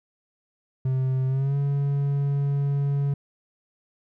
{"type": "tone with pitch glide", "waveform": "triangle", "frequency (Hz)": [130.81, 141.01], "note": ["C3", "C#3"], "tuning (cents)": [0, 30], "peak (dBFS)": -19, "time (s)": [0.85, 3.14], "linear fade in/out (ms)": 5, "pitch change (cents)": 130, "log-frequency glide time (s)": [1.27, 1.56], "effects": []}